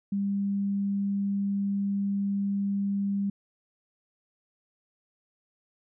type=tone; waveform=sine; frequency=199.3 Hz; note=G3; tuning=29 cents sharp; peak=-25 dBFS; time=0.12-3.3 s; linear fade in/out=5 ms; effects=none